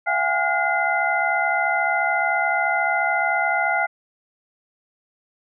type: tone cluster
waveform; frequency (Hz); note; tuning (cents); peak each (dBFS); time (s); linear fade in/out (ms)
sine; 675 / 744 / 818 / 1428 / 2057; E5 / F#5 / G#5 / F6 / C7; +41 / +9 / -26 / +38 / -30; -26 / -26 / -25 / -23 / -24; 0.06-3.87; 20
effects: none